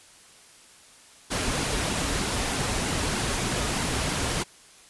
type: noise with flanger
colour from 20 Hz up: pink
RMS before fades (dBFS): -27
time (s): 1.3-4.44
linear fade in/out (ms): 20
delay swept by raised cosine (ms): 1.6 to 6.2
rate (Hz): 3.2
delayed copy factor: -0.5
effects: white hiss -52 dBFS RMS until 4.89 s + resampled to 24000 Hz